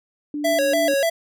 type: tone with tremolo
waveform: sine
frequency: 294.2 Hz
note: D4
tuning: 3 cents sharp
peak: -24 dBFS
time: 0.34-0.94 s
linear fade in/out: 2 ms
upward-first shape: square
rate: 2.6 Hz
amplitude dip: 30%
type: tone with vibrato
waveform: square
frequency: 606 Hz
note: D#5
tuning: 46 cents flat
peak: -18 dBFS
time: 0.44-1.1 s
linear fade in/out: 10 ms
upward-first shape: square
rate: 3.4 Hz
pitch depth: 160 cents each way
effects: none